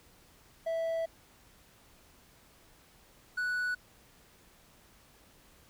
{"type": "tone pair in turn", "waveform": "triangle", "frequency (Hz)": [657, 1477.5], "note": ["E5", "F#6"], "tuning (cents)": [-6, -3], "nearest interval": "octave + major second", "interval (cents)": 1403, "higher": "second", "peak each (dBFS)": -28, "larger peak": "neither", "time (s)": [[0.66, 1.06], [3.37, 3.75]], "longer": "first", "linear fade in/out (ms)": 10, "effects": ["pink hiss -61 dBFS RMS until 5.69 s"]}